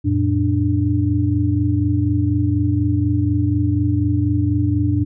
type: tone cluster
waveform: sine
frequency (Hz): 89.2 / 113.3 / 294.4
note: F2 / A#2 / D4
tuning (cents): +37 / -49 / +4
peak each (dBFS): -19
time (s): 0.04-5.05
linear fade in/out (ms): 20
effects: none